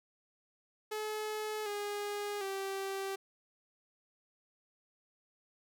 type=tone with pitch steps; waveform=sawtooth; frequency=428.5 / 411 / 389.1 Hz; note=A4 / G#4 / G4; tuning=-46 / -18 / -13 cents; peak=-32 dBFS; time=0.91-3.16 s; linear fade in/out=10 ms; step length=750 ms; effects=none